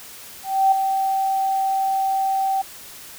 sine tone with ADSR envelope, 774 Hz, G5, 22 cents flat, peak -11 dBFS, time 0.43-2.62 s, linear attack 290 ms, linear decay 4 ms, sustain -7 dB, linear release 10 ms, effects white hiss -40 dBFS RMS until 3.18 s

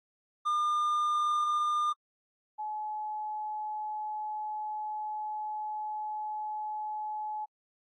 triangle / sine tone pair in turn, 1206 / 852.8 Hz, D6 / G#5, +46 / +46 cents, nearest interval tritone, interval 600 cents, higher first, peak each -24 / -33 dBFS, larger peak first, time 0.45-1.93 / 2.58-7.46 s, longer second, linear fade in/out 20 ms, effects AAC 32 kbps

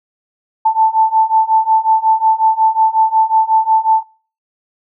sine beating tone pair, 880 / 885.5 Hz, A5 / A5, 0 / +11 cents, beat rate 5.5 Hz, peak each -13 / -12 dBFS, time 0.65-4.03 s, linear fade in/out 10 ms, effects noise-tail reverb RT60 0.4 s tail -23 dB re dry

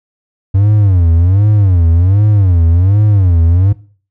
triangle tone with vibrato, 93.6 Hz, F#2, 20 cents sharp, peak -4 dBFS, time 0.54-3.73 s, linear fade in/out 10 ms, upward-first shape sine, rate 1.3 Hz, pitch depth 220 cents each way, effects noise-tail reverb RT60 0.4 s tail -18 dB re dry

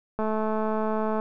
click train, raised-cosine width 1 ms, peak -15 dBFS, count 220, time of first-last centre 0.19-1.199 s, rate 217 Hz, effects none

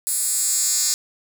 10% pulse tone with high-pass filter sweep, 302.4 Hz, D#4, 49 cents flat, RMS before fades -21 dBFS, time 0.07-0.94 s, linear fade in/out 0 ms, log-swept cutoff 9500 to 6200 Hz, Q 2.7, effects none

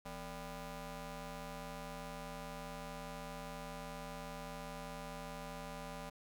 15% pulse ring-modulated tone, 207.7 Hz, G#3, in tune, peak -35 dBFS, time 0.05-6.1 s, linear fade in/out 10 ms, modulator 374 Hz, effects none

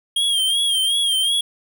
square tone with vibrato, 3229 Hz, G#7, 49 cents flat, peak -17 dBFS, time 0.16-1.41 s, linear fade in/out 5 ms, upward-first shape sine, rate 2.7 Hz, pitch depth 67 cents each way, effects none

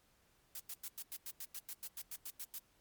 blue noise bursts, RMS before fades -45 dBFS, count 15, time 0.55-2.585 s, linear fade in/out 2 ms, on 47 ms, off 95 ms, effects pink hiss -72 dBFS RMS until 2.8 s + MP3 96 kbps

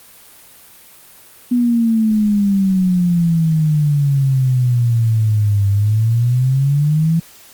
sine exponential two-way sweep, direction down then up, 246.9 to 99.1 to 167.2 Hz, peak -11 dBFS, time 1.51-7.2 s, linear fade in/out 10 ms, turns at 5.69 s, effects white hiss -43 dBFS RMS until 7.53 s + Opus 32 kbps

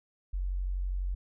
sine tone, 46.03 Hz, F#1, 8 cents flat, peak -29 dBFS, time 0.33-1.15 s, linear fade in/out 10 ms, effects none

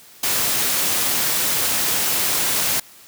white noise, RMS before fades -20 dBFS, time 0.23-2.8 s, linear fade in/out 5 ms, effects white hiss -46 dBFS RMS until 3.07 s + high-pass 80 Hz 12 dB/octave

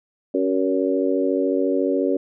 harmonic tone with a mistuned harmonic, 94.1 Hz, F#2, 30 cents sharp, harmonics 3 / 4 / 5 / 6, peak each -22 / -23 / -24 / -25 dBFS, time 0.34-2.17 s, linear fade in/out 5 ms, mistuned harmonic 3, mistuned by -25 cents, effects none

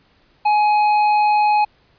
sine tone with tanh clipping, 840 Hz, G#5, 19 cents sharp, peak -14 dBFS, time 0.45-1.65 s, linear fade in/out 10 ms, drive 9 dB, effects pink hiss -57 dBFS RMS until 1.98 s + resampled to 11025 Hz

